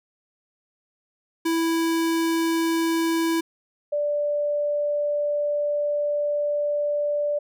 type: tone pair in turn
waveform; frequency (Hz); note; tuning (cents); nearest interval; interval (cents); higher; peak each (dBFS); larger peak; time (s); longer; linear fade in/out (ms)
square / sine; 329.6 / 586.3; E4 / D5; 0 / -3; minor seventh; 997; second; -21; neither; 1.45-3.41 / 3.92-7.39; second; 10
effects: none